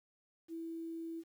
sine tone with quantisation, 329.6 Hz, E4, in tune, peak -40 dBFS, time 0.48-1.24 s, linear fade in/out 50 ms, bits 11, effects none

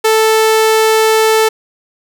sawtooth tone, 440 Hz, A4, in tune, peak -4 dBFS, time 0.04-1.49 s, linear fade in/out 10 ms, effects none

